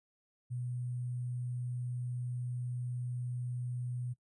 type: tone with sample-and-hold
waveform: sine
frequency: 123.47 Hz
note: B2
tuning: in tune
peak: -35 dBFS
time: 0.5-4.14 s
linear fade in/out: 20 ms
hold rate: 8820 Hz
effects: noise-tail reverb RT60 0.1 s tail -19 dB re dry + resampled to 24000 Hz